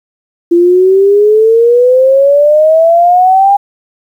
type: exponential sweep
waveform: sine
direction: up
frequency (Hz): 339.5 to 810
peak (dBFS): -3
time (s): 0.51-3.57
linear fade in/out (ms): 10
effects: 7-bit

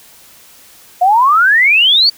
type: exponential sweep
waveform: sine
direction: up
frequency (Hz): 698.5 to 4651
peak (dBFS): -6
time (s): 1.01-2.1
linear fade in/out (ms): 10
effects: white hiss -42 dBFS RMS until 2.17 s

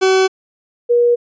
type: tone pair in turn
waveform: 40% pulse / sine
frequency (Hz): 379 / 479.2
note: F#4 / A#4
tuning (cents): +42 / +48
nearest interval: major third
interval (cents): 406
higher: second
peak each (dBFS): -9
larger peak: neither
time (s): 0.01-0.28 / 0.89-1.16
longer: neither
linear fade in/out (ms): 20
effects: resampled to 16000 Hz

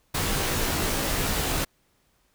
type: noise with comb filter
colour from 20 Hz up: pink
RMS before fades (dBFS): -26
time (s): 0.14-1.65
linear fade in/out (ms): 10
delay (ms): 17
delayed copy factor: -0.8
effects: pink hiss -67 dBFS RMS until 2.34 s

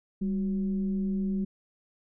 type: tone with frequency modulation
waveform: sine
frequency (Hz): 196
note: G3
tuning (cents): 0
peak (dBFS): -26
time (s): 0.21-1.45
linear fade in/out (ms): 10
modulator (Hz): 172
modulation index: 0.38
effects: none

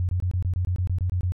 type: tone bursts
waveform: sine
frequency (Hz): 90.4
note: F#2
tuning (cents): -40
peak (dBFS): -21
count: 12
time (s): 0-1.321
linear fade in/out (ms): 0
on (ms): 89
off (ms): 23
effects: none

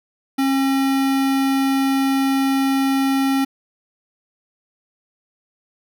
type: tone with notch filter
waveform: square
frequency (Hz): 270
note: C#4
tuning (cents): -45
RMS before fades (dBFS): -18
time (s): 0.38-3.45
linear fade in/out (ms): 10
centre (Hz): 7500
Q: 2
effects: none

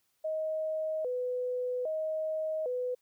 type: tone with vibrato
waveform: sine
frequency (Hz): 560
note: C#5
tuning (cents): +18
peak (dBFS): -30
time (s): 0.24-2.95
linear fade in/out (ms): 10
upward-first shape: square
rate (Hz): 0.62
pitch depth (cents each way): 200
effects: white hiss -75 dBFS RMS until 3.01 s

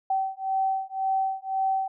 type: beating tone pair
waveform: sine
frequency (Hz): 768 / 769.9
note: G5 / G5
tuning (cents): -36 / -31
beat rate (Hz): 1.9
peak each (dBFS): -27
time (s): 0.1-1.88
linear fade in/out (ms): 5
effects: none

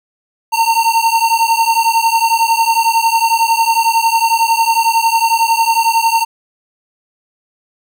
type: beating tone pair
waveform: square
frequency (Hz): 906 / 917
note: A#5 / A#5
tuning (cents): -50 / -29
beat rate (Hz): 11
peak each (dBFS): -14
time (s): 0.52-6.25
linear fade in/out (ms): 20
effects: none

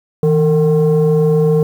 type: tone pair together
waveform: sine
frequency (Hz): 160.4 / 453.7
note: E3 / A#4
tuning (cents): -47 / -47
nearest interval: octave + tritone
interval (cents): 1800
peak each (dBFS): -10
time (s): 0.23-1.63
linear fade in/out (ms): 2
effects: tanh soft clip ceiling -6 dBFS + 7-bit

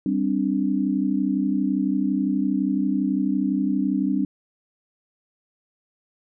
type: chord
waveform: sine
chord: G suspended fourth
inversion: none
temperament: equal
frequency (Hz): 196 / 261.6 / 293.7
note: G3 / C4 / D4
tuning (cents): 0 / 0 / 0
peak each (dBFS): -24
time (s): 0.06-4.25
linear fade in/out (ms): 2
effects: none

